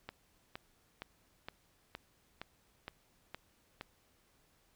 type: click train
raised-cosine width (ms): 0.3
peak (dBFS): -26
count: 9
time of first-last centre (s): 0.09-3.811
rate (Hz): 2.15
effects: pink hiss -71 dBFS RMS until 4.75 s